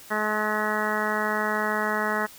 harmonic tone, 213 Hz, G#3, 44 cents sharp, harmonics 1 / 2 / 3 / 4 / 5 / 6 / 7 / 8 / 9, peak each -32 / -32 / -32 / -32 / -32 / -32 / -32 / -32 / -32 dBFS, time 0.1-2.27 s, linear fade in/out 20 ms, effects white hiss -47 dBFS RMS until 2.38 s

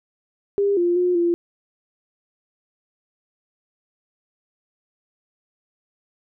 sine tone with pitch steps, 401.7 / 348.6 / 358.2 / 343.9 Hz, G4 / F4 / F4 / F4, +42 / -3 / +44 / -27 cents, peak -16 dBFS, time 0.58-1.34 s, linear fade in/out 0 ms, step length 190 ms, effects none

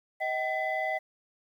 sine tone cluster, 633 / 765 / 2012 Hz, D#5 / G5 / B6, +30 / -42 / +32 cents, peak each -31 dBFS, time 0.2-0.99 s, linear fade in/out 20 ms, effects tanh soft clip ceiling -22 dBFS + 10-bit

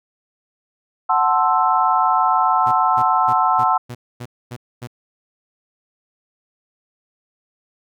sine chord, F# half-diminished seventh, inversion none, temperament equal, 740 / 880 / 1046.5 / 1318.5 Hz, F#5 / A5 / C6 / E6, 0 / 0 / 0 / 0 cents, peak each -19 dBFS, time 1.09-3.78 s, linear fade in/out 10 ms
sawtooth tone bursts, 121.7 Hz, B2, 25 cents flat, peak -25 dBFS, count 8, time 2.66-4.874 s, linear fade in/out 10 ms, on 58 ms, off 250 ms
effects none

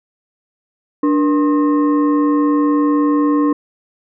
sine tone with frequency modulation, 293.7 Hz, D4, in tune, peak -11 dBFS, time 1.03-3.53 s, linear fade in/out 5 ms, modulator 771 Hz, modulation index 0.61, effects none

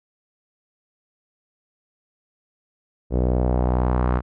sawtooth tone with low-pass filter sweep, 62 Hz, B1, 7 cents sharp, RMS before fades -20 dBFS, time 3.1-4.22 s, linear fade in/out 50 ms, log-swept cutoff 480 to 1300 Hz, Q 1.8, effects none

